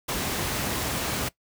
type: noise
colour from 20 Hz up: pink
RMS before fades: -28 dBFS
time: 0.08-1.29 s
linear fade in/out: 10 ms
effects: noise-tail reverb RT60 0.1 s tail -19 dB re dry + high-pass 60 Hz 12 dB/octave